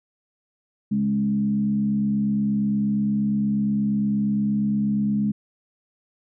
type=tone with frequency modulation; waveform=sine; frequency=207.7 Hz; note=G#3; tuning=in tune; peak=-19 dBFS; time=0.91-5.32 s; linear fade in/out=10 ms; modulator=68.5 Hz; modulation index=0.53; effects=none